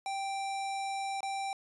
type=tone with dropouts; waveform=square; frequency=784 Hz; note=G5; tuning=in tune; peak=-34 dBFS; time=0.06-1.53 s; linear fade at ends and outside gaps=1 ms; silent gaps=1.206-1.23 s; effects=resampled to 24000 Hz